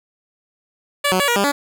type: tone with pitch steps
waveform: 10% pulse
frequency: 575 / 185.5 / 568 / 476.5 / 199.8 / 285.1 Hz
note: D5 / F#3 / C#5 / A#4 / G3 / C#4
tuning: -37 / +5 / +42 / +38 / +33 / +49 cents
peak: -7 dBFS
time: 1.04-1.52 s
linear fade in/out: 10 ms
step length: 80 ms
effects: none